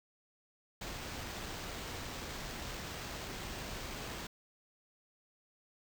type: noise with sample-and-hold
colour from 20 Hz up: pink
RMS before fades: -43 dBFS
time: 0.81-4.27 s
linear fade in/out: 5 ms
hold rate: 11025 Hz
effects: none